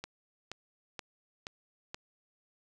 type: click train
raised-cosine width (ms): 0.2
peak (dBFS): -22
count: 5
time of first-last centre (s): 0.04-1.945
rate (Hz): 2.1
effects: none

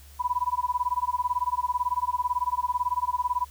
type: tone with tremolo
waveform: sine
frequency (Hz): 987.8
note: B5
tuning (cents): 0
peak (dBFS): -20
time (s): 0.19-3.46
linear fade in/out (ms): 20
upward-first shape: sine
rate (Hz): 18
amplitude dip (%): 100
effects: added 71 Hz sine -47 dBFS peak until 3.5 s + white hiss -54 dBFS RMS until 3.5 s

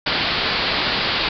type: low-pass noise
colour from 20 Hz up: white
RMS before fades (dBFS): -21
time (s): 0.06-1.29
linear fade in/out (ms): 5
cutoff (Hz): 4800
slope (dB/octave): 96
effects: none

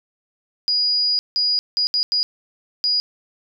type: tone bursts at uneven times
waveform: sine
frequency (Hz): 4900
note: D#8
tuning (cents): -27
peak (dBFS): -16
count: 6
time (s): 0.68-1.19 / 1.36-1.59 / 1.77-1.87 / 1.94-2.03 / 2.12-2.23 / 2.84-3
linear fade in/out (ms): 0
effects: none

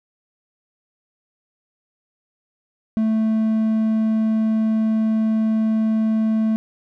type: tone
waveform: triangle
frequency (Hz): 220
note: A3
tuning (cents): 0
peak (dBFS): -14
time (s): 2.97-6.56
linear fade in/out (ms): 0
effects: none

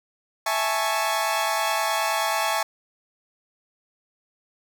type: chord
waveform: sawtooth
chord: A major seventh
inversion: second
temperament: equal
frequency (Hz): 659.3 / 830.6 / 880 / 1108.7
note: E5 / G#5 / A5 / C#6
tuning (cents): 0 / 0 / 0 / 0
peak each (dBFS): -24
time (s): 0.46-2.63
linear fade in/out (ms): 5
effects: none

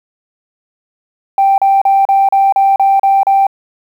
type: tone bursts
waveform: sine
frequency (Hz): 784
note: G5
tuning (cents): 0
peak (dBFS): -5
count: 9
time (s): 1.38-3.468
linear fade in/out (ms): 2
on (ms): 200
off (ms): 36
effects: tanh soft clip ceiling -3 dBFS + 7-bit

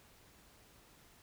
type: silence
effects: pink hiss -63 dBFS RMS until 1.22 s

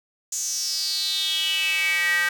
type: tone with high-pass filter sweep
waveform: square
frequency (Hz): 174.3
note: F3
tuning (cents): -3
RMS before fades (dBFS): -24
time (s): 0.32-2.29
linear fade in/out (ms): 5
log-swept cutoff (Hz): 6800 to 1700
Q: 6.8
effects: none

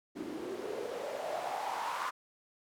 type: noise with band-pass filter sweep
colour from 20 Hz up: white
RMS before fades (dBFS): -38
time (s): 0.15-2.11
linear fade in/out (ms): 20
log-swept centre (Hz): 290 to 1100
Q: 4.8
effects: none

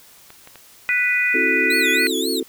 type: clicks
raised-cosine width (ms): 0.3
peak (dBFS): -24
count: 3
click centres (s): 0.304 / 0.474 / 0.557
type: harmonic tone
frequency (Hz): 493.9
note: B4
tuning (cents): 0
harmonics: 3 / 4 / 5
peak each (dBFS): -24 / -19 / -20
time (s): 0.89-2.07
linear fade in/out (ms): 0
type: chord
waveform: sine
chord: F# half-diminished seventh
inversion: second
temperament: equal with one note detuned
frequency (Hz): 266.2 / 329.6 / 370 / 440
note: C4 / E4 / F#4 / A4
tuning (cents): +30 / 0 / 0 / 0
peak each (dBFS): -26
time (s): 1.34-2.43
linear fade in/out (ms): 5
type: tone with vibrato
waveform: sawtooth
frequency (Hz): 3848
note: B7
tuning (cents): -46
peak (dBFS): -21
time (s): 1.7-2.4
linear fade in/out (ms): 5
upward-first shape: sine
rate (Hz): 3.7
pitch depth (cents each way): 230
effects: white hiss -48 dBFS RMS until 2.48 s

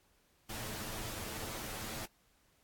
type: noise with comb filter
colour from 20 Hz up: pink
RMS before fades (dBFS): -42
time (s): 0.49-2.06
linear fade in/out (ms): 10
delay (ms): 9.2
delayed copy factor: +0.6
effects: pink hiss -71 dBFS RMS until 2.63 s + AAC 64 kbps

